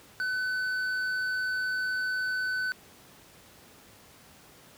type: tone with hard clipping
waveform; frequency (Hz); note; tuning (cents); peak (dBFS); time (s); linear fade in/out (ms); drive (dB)
triangle; 1508; F#6; +32; -29; 0.2-2.72; 0; 9
effects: pink hiss -54 dBFS RMS until 4.77 s + high-pass 80 Hz 12 dB/octave